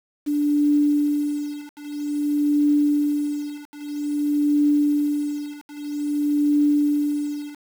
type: tone with tremolo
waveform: sine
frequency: 293 Hz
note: D4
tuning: 4 cents flat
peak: -14 dBFS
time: 0.26-7.56 s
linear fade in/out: 20 ms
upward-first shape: triangle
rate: 0.51 Hz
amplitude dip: 100%
effects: 7-bit